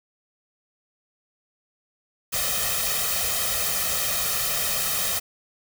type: noise with comb filter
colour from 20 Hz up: white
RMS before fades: -25 dBFS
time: 2.32-5.2 s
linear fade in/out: 20 ms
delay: 1.6 ms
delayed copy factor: +0.95
effects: none